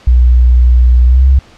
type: tone with pitch glide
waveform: sine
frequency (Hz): 61.2 to 66.35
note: B1 to C2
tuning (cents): -15 to +25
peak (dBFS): -3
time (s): 0.07-1.39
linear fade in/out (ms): 5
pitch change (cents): +140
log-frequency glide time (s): 1.05-1.27
effects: pink hiss -41 dBFS RMS until 1.57 s + low-pass 5000 Hz 12 dB/octave